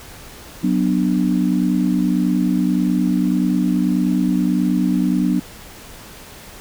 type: chord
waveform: sine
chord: B minor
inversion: second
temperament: just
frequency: 185.21 / 246.9 / 296.3 Hz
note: F#3 / B3 / D4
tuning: +2 / 0 / +15 cents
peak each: -18 / -19 / -20 dBFS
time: 0.63-5.4 s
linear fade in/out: 10 ms
effects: pink hiss -39 dBFS RMS until 6.6 s